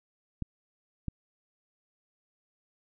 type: clicks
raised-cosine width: 5 ms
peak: -20 dBFS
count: 2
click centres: 0.423 / 1.083 s
effects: none